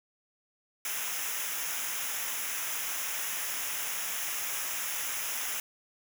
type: noise with comb filter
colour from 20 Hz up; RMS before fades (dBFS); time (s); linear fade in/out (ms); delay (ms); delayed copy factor
white; -34; 0.85-5.6; 2; 0.23; -0.75
effects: none